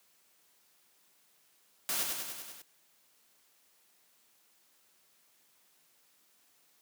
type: noise with echo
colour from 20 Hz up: white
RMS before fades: -33 dBFS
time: 1.89-2.03 s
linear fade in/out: 0 ms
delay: 98 ms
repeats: 6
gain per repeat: -3 dB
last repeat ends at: 2.618 s
effects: white hiss -68 dBFS RMS until 6.81 s + high-pass 150 Hz 12 dB/octave